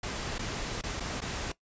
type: noise with dropouts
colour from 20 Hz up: pink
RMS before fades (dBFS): -35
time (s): 0.03-1.52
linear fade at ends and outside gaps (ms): 5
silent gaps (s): 0.383-0.391 / 0.814-0.836 / 0.999-1.004 / 1.206-1.216
effects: noise-tail reverb RT60 0.1 s tail -18 dB re dry + resampled to 16000 Hz